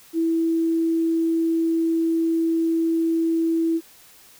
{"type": "tone", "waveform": "sine", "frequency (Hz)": 328.7, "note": "E4", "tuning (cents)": -5, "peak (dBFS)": -18, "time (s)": [0.13, 3.81], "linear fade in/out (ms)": 50, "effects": ["white hiss -50 dBFS RMS until 4.39 s"]}